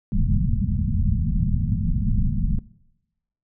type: low-pass noise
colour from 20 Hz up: pink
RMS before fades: -21 dBFS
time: 0.12-2.59 s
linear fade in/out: 2 ms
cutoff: 230 Hz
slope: 96 dB/octave
effects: noise-tail reverb RT60 0.9 s tail -21 dB re dry